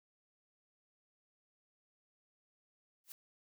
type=noise with exponential growth; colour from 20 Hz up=blue; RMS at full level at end=-44 dBFS; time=3.04-3.12 s; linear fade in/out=1 ms; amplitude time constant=17 ms; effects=none